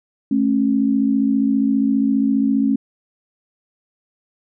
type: tone pair together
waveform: sine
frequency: 217.7 / 272.6 Hz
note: A3 / C#4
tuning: -18 / -29 cents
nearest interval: major third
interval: 389 cents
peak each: -18 / -16 dBFS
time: 0.31-2.76 s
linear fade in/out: 5 ms
effects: none